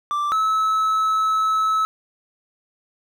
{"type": "tone pair in turn", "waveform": "triangle", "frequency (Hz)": [1174.7, 1297.9], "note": ["D6", "E6"], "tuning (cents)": [0, -27], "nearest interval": "major second", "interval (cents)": 173, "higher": "second", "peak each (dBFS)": [-18, -15], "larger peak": "second", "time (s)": [[0.11, 0.32], [0.32, 1.85]], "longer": "second", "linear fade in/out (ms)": 0, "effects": []}